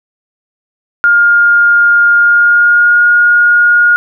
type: tone with pitch glide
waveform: sine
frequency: 1413 to 1431.1 Hz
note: F6 to F6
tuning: +20 to +42 cents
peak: -4 dBFS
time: 1.04-3.96 s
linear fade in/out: 0 ms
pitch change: +22 cents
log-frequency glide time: 2.14-3.03 s
effects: none